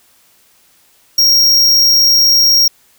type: tone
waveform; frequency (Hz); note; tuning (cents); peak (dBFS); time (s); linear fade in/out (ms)
square; 5588; F8; 0; -7; 1.18-2.68; 5
effects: white hiss -51 dBFS RMS until 2.98 s